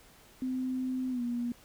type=tone with pitch glide; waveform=sine; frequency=257.2 to 240 Hz; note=C4 to B3; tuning=-30 to -49 cents; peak=-30 dBFS; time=0.42-1.52 s; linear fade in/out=2 ms; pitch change=-119 cents; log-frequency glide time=1.1-1.22 s; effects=pink hiss -58 dBFS RMS until 1.64 s